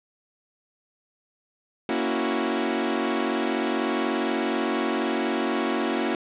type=chord; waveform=sawtooth; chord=F# dominant seventh; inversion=first; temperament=equal; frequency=233.1 / 277.2 / 329.6 / 370 Hz; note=A#3 / C#4 / E4 / F#4; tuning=0 / 0 / 0 / 0 cents; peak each=-25 dBFS; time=1.89-6.15 s; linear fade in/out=2 ms; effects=resampled to 8000 Hz + 8-bit

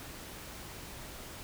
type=silence; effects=pink hiss -46 dBFS RMS until 1.43 s

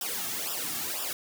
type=noise with flanger; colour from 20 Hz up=white; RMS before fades=-33 dBFS; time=0.01-1.13 s; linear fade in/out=2 ms; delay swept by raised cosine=0.46 to 2.06 ms; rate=2 Hz; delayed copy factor=-1; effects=none

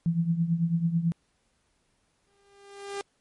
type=tone with tremolo; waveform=sine; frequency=167.6 Hz; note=E3; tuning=29 cents sharp; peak=-19 dBFS; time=0.06-1.12 s; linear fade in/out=0 ms; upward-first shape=triangle; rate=9.1 Hz; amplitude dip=80%
type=tone with exponential growth; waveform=sawtooth; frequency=399.7 Hz; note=G4; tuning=34 cents sharp; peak=-26 dBFS; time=2.27-3.01 s; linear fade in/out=0 ms; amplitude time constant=160 ms
effects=pink hiss -71 dBFS RMS until 3.2 s + MP3 48 kbps

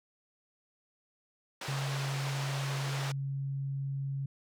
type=band-pass noise; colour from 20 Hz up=pink; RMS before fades=-40 dBFS; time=1.61-3.12 s; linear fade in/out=5 ms; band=480 to 6200 Hz; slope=12 dB/octave
type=tone; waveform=sine; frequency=137.4 Hz; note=C#3; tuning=15 cents flat; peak=-32 dBFS; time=1.68-4.26 s; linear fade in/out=5 ms
effects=none

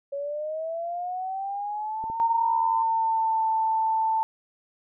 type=linear sweep; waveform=sine; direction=up; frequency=554.4 to 1025 Hz; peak=-28 dBFS; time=0.12-2.83 s; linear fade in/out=10 ms
type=clicks; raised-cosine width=2 ms; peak=-29 / -27 dBFS; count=2; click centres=2.04 / 2.1 s
type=tone with pitch glide; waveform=sine; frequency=915 to 886.9 Hz; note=A#5 to A5; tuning=-32 to +14 cents; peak=-21 dBFS; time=2.2-4.23 s; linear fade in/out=0 ms; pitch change=-54 cents; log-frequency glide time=2.38-3.47 s
effects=none

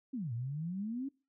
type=exponential two-way sweep; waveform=sine; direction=down then up; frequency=282.7 to 112.3 to 282.7 Hz; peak=-35 dBFS; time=0.13-1.09 s; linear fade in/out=10 ms; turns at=0.33 s; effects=noise-tail reverb RT60 0.3 s tail -22 dB re dry

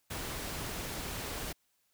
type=noise; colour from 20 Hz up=pink; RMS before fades=-39 dBFS; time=0.1-1.53 s; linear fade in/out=10 ms; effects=white hiss -75 dBFS RMS until 1.93 s

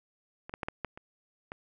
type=clicks; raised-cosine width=0.5 ms; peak=-27 / -21 / -18 / -18 / -18 / -30 / -24 dBFS; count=7; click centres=0.495 / 0.539 / 0.632 / 0.685 / 0.847 / 0.975 / 1.519 s; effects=none

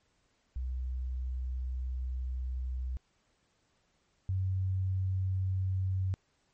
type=tone pair in turn; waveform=sine; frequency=63.3 / 94.24 Hz; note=B1 / F#2; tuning=+43 / +32 cents; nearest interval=perfect fifth; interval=689 cents; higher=second; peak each=-32 / -28 dBFS; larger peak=second; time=0.56-2.97 / 4.29-6.14 s; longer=first; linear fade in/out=0 ms; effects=pink hiss -73 dBFS RMS until 6.53 s + MP3 32 kbps

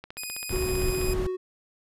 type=click train; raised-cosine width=0.3 ms; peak=-23 dBFS; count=16; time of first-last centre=0.04-1.014 s; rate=15.4 Hz
type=tone; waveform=10% pulse; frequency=2489 Hz; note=D#7; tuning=in tune; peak=-24 dBFS; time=0.17-1.14 s; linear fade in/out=10 ms
type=noise; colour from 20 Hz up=brown; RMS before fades=-29 dBFS; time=0.5-1.27 s; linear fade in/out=5 ms
type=tone with tremolo; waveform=triangle; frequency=370 Hz; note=F#4; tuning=in tune; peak=-24 dBFS; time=0.52-1.37 s; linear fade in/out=20 ms; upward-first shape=sine; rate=12 Hz; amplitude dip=25%
effects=resampled to 32000 Hz

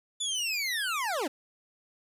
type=linear sweep; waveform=25% pulse; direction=down; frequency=3521 to 246.7 Hz; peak=-25 dBFS; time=0.2-1.28 s; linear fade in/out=10 ms; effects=resampled to 32000 Hz + 10-bit

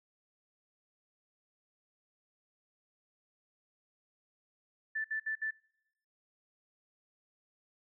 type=tone bursts; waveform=sine; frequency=1760 Hz; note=A6; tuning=in tune; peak=-32 dBFS; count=4; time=4.95-5.51 s; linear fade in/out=10 ms; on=95 ms; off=60 ms; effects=noise-tail reverb RT60 0.8 s tail -25 dB re dry

